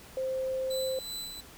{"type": "tone", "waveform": "sine", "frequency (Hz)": 523.3, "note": "C5", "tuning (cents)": 0, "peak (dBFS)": -29, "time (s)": [0.17, 0.99], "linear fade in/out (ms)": 2}
{"type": "tone with tremolo", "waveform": "sawtooth", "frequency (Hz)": 3996, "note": "B7", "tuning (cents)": 20, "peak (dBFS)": -32, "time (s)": [0.7, 1.41], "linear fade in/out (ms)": 10, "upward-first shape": "sine", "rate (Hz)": 2.7, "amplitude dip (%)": 50}
{"effects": ["pink hiss -51 dBFS RMS until 1.57 s"]}